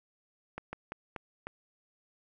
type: slowing click train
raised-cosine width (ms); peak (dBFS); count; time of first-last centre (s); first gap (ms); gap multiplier
0.5; -23; 5; 0.58-1.47; 150; 1.27
effects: none